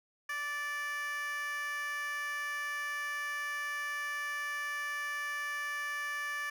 15% pulse tone with high-pass filter, 584 Hz, D5, 10 cents flat, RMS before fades -37 dBFS, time 0.29-6.5 s, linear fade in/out 5 ms, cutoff 1500 Hz, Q 6.1, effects none

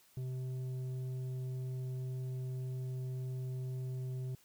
sine tone with tanh clipping, 128.7 Hz, C3, 28 cents flat, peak -38 dBFS, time 0.17-4.35 s, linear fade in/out 2 ms, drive 7 dB, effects white hiss -66 dBFS RMS until 4.44 s

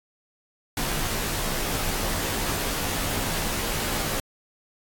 pink noise with comb filter, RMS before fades -27 dBFS, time 0.77-4.2 s, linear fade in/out 2 ms, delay 16 ms, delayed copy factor -0.95, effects AAC 64 kbps

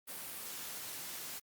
white noise, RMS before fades -44 dBFS, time 0.07-1.4 s, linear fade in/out 20 ms, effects high-pass 100 Hz 12 dB/octave + Opus 32 kbps

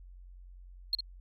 sine tone with echo, 4247 Hz, C8, 25 cents sharp, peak -24 dBFS, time 0.93-0.95 s, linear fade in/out 2 ms, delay 56 ms, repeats 1, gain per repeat -7 dB, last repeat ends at 1.006 s, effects tanh soft clip ceiling -22 dBFS + added 45 Hz sine -48 dBFS peak until 1.2 s

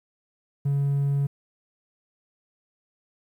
triangle tone, 140.5 Hz, C#3, 24 cents sharp, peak -18 dBFS, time 0.65-1.27 s, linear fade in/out 10 ms, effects tanh soft clip ceiling -15 dBFS + 10-bit

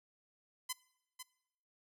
5% pulse tone with echo, 1018 Hz, C6, 48 cents flat, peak -24 dBFS, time 0.69-0.73 s, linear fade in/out 10 ms, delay 500 ms, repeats 1, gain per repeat -9 dB, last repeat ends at 1.23 s, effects noise-tail reverb RT60 0.8 s tail -22 dB re dry

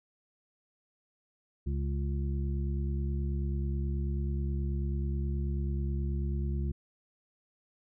harmonic tone, 69.3 Hz, C#2, in tune, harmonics 1 / 2 / 3 / 5, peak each -30 / -36 / -40 / -44 dBFS, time 1.66-6.72 s, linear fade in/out 10 ms, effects none

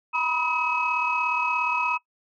sine tone cluster, 966 / 1003 / 1267 / 2558 Hz, B5 / B5 / D#6 / D#7, -39 / +26 / +31 / +47 cents, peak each -26 / -31 / -28 / -26 dBFS, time 0.13-1.98 s, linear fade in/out 20 ms, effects noise-tail reverb RT60 0.1 s tail -21 dB re dry + tanh soft clip ceiling -13 dBFS

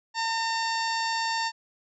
harmonic tone, 908 Hz, A#5, 46 cents flat, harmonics 1 / 2 / 3 / 4 / 5 / 6 / 7 / 8, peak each -28 / -32 / -38 / -40 / -34 / -37 / -48 / -42 dBFS, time 0.14-1.52 s, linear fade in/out 50 ms, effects none

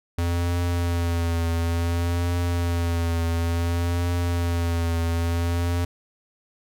square tone with vibrato, 85.4 Hz, F2, 38 cents flat, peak -22 dBFS, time 0.18-5.85 s, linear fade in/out 5 ms, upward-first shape triangle, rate 0.57 Hz, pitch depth 39 cents each way, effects none

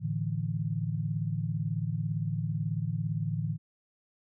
sine chord, A suspended fourth, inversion none, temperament equal, 110 / 146.83 / 164.81 Hz, A2 / D3 / E3, 0 / 0 / 0 cents, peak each -33 dBFS, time 0-3.58 s, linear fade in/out 50 ms, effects none

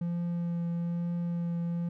triangle tone with vibrato, 171.5 Hz, F3, 31 cents flat, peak -27 dBFS, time 0.01-1.89 s, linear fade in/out 5 ms, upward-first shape triangle, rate 1.1 Hz, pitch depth 13 cents each way, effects none

